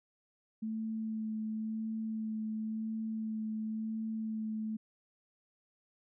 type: tone with vibrato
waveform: sine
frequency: 219.4 Hz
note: A3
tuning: 5 cents flat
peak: -34 dBFS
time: 0.62-4.77 s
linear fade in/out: 10 ms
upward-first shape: sine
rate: 0.95 Hz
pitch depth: 14 cents each way
effects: none